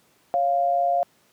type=tone pair together; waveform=sine; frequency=554.4 / 698.5 Hz; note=C#5 / F5; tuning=0 / 0 cents; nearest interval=major third; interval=400 cents; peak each=-27 / -19 dBFS; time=0.34-1.03 s; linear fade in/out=0 ms; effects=pink hiss -61 dBFS RMS until 1.32 s + high-pass 150 Hz 12 dB/octave